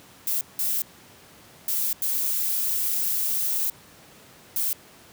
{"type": "noise bursts at uneven times", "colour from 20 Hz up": "violet", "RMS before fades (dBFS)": -25, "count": 5, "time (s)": [[0.27, 0.41], [0.59, 0.82], [1.68, 1.93], [2.02, 3.7], [4.56, 4.73]], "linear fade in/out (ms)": 2, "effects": ["pink hiss -50 dBFS RMS until 5.12 s", "high-pass 100 Hz 12 dB/octave"]}